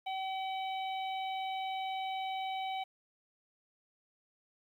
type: harmonic tone with a mistuned harmonic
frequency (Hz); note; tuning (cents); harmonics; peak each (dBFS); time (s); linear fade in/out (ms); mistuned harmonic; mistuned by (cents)
764; G5; -45; 1 / 3 / 4 / 5; -35 / -45 / -47 / -49; 0.06-2.84; 10; 4; -17
effects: 11-bit